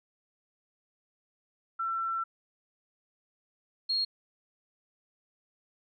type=tone pair in turn; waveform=sine; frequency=1345 / 4270 Hz; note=E6 / C8; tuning=+34 / +34 cents; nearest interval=octave + minor sixth; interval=2000 cents; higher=second; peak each=-29 / -26 dBFS; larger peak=second; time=1.79-2.24 / 3.89-4.05 s; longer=first; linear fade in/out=10 ms; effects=none